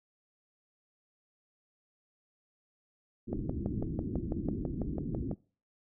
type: low-pass noise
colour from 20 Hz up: white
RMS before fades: -36 dBFS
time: 3.27-5.35 s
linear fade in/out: 20 ms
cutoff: 340 Hz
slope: 48 dB/octave
type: click train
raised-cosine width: 2 ms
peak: -20 dBFS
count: 13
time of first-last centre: 3.33-5.313 s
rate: 6.05 Hz
effects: noise-tail reverb RT60 0.4 s tail -24 dB re dry